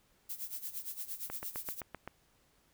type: noise with tremolo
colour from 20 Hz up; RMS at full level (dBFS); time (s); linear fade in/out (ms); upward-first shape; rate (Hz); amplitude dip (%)
violet; -39; 0.29-1.81; 10; sine; 8.7; 80
type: click train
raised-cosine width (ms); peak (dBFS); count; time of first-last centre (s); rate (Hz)
0.5; -26; 7; 1.3-2.076; 7.73
effects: pink hiss -70 dBFS RMS until 2.73 s